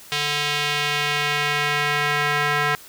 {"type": "tone with band-pass filter sweep", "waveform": "square", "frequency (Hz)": 146.83, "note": "D3", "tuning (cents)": 0, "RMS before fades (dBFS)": -22, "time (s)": [0.12, 2.75], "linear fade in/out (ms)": 0, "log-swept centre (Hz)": [3300, 1700], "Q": 1.4, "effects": ["white hiss -44 dBFS RMS until 2.88 s"]}